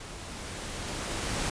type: noise with level ramp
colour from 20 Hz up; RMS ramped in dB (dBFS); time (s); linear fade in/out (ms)
pink; -43 to -30; 0-1.5; 5
effects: resampled to 22050 Hz